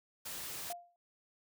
white noise, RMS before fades -43 dBFS, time 0.25-0.73 s, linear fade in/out 10 ms
sine tone with exponential decay, 698.5 Hz, F5, in tune, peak -36 dBFS, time 0.7-0.96 s, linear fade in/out 1 ms, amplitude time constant 56 ms
effects none

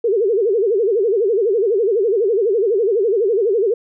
sine tone with vibrato, 425.3 Hz, G#4, 41 cents sharp, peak -13 dBFS, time 0.04-3.74 s, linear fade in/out 5 ms, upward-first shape sine, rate 12 Hz, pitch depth 210 cents each way, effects none

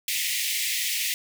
pink high-pass noise, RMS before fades -27 dBFS, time 0.08-1.14 s, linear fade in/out 2 ms, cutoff 1900 Hz, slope 96 dB/octave, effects none

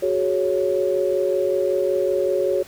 sine chord, F# suspended second, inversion none, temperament equal, 370 / 415.3 / 554.4 Hz, F#4 / G#4 / C#5, 0 / 0 / 0 cents, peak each -22 / -24 / -21 dBFS, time 0.02-2.63 s, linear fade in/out 10 ms, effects pink hiss -44 dBFS RMS until 2.67 s + high-pass 60 Hz 12 dB/octave

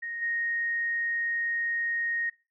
sine tone with level steps, 1864.7 Hz, A#6, in tune, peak -33 / -27 dBFS, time 0.02-2.3 s, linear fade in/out 10 ms, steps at 0.21 s, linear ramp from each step 20 ms, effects noise-tail reverb RT60 0.3 s tail -19 dB re dry

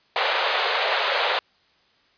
pink band-pass noise, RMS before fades -23 dBFS, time 0.16-1.39 s, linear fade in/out 0 ms, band 470 to 4300 Hz, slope 48 dB/octave, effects white hiss -61 dBFS RMS until 2.17 s + resampled to 11025 Hz

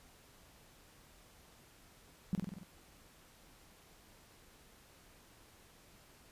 sine tone with echo, 186.4 Hz, F#3, 13 cents sharp, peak -29 dBFS, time 2.33-2.35 s, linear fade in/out 0 ms, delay 47 ms, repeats 6, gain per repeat -3 dB, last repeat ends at 2.632 s, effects pink hiss -62 dBFS RMS until 6.31 s + resampled to 32000 Hz

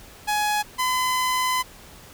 sawtooth tone pair in turn, 839 / 1015.3 Hz, G#5 / B5, +17 / +48 cents, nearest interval minor third, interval 331 cents, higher second, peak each -17 dBFS, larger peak neither, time 0.27-0.63 / 0.78-1.63 s, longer second, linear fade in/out 20 ms, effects pink hiss -46 dBFS RMS until 2.13 s

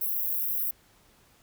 white high-pass noise, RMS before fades -29 dBFS, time 0.01-0.71 s, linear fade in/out 5 ms, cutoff 12000 Hz, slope 48 dB/octave, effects pink hiss -61 dBFS RMS until 1.42 s

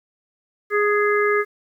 harmonic tone with a mistuned harmonic, 414.3 Hz, G#4, 4 cents flat, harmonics 1 / 3 / 4 / 5, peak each -18 / -23 / -24 / -25 dBFS, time 0.7-1.45 s, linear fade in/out 50 ms, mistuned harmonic 4, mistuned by +17 cents, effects 9-bit

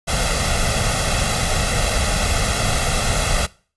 pink noise with comb filter, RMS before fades -19 dBFS, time 0.07-3.47 s, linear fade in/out 20 ms, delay 1.5 ms, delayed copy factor +0.7, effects noise-tail reverb RT60 0.4 s tail -21 dB re dry + resampled to 24000 Hz

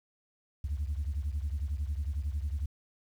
sine beating tone pair, 69.3 / 80.3 Hz, C#2 / E2, 0 / -45 cents, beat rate 11 Hz, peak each -31 / -34 dBFS, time 0.64-2.66 s, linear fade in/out 5 ms, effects tanh soft clip ceiling -26 dBFS + 10-bit

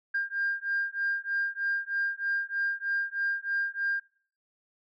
sine beating tone pair, 1600 / 1603.2 Hz, G6 / G6, +35 / +38 cents, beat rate 3.2 Hz, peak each -30 dBFS, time 0.14-4 s, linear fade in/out 10 ms, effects noise-tail reverb RT60 0.5 s tail -21 dB re dry + tanh soft clip ceiling -21 dBFS

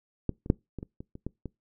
clicks, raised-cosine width 3 ms, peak -14 / -26 / -7 / -23 / -25 / -27 / -29 / -20 / -23 dBFS, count 9, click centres 0.293 / 0.461 / 0.501 / 0.787 / 0.829 / 1.005 / 1.154 / 1.266 / 1.457 s, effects noise-tail reverb RT60 0.2 s tail -24 dB re dry

